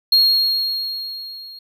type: tone with level ramp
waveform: triangle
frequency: 4273 Hz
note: C8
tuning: 36 cents sharp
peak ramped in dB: -8 to -34 dBFS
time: 0.12-1.59 s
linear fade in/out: 5 ms
effects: none